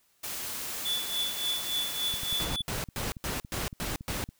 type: noise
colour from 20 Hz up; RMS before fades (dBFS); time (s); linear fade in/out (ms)
white; -36; 0.23-2.45; 10
type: tone with tremolo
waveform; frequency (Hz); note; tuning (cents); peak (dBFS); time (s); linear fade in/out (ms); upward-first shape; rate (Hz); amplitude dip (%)
triangle; 3457; A7; -31; -25; 0.85-2.62; 5; triangle; 3.5; 85
type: click train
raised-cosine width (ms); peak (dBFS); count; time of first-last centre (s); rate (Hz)
5; -28; 24; 2.14-4.29; 10.7
type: noise bursts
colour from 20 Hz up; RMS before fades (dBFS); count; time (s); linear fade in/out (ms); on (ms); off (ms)
pink; -33; 7; 2.4-4.24; 0; 160; 120
effects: white hiss -68 dBFS RMS until 4.39 s